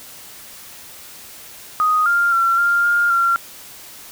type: tone with pitch steps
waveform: sine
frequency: 1246 / 1398 / 1360 / 1397 / 1409 / 1375 Hz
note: D#6 / F6 / F6 / F6 / F6 / F6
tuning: +2 / +1 / -46 / 0 / +15 / -27 cents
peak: -13 dBFS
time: 1.8-3.36 s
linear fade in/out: 0 ms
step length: 260 ms
effects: white hiss -39 dBFS RMS until 4.11 s